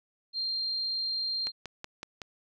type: tone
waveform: sine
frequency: 4186 Hz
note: C8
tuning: in tune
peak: -29 dBFS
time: 0.33-1.52 s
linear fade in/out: 50 ms
type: click train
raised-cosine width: 0.2 ms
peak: -21 dBFS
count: 5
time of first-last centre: 1.47-2.218 s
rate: 5.35 Hz
effects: none